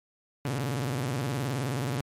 sawtooth tone with vibrato, 130.81 Hz, C3, in tune, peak -24 dBFS, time 0.45-2.01 s, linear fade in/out 2 ms, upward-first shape square, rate 19 Hz, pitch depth 160 cents each way, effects MP3 64 kbps

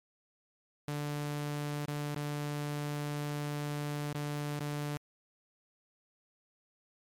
sawtooth tone with dropouts, 146.83 Hz, D3, in tune, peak -30 dBFS, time 0.88-4.97 s, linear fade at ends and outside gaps 0 ms, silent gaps 1.856-1.882 / 2.145-2.162 / 4.128-4.147 / 4.594-4.607 s, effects MP3 96 kbps

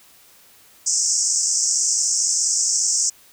white band-pass noise, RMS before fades -20 dBFS, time 0.86-3.1 s, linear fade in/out 10 ms, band 5300 to 8100 Hz, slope 96 dB/octave, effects white hiss -51 dBFS RMS until 3.32 s

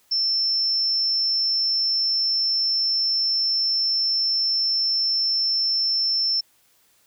sine tone, 5350 Hz, E8, 25 cents sharp, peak -19 dBFS, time 0.11-6.41 s, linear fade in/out 10 ms, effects white hiss -61 dBFS RMS until 7.06 s

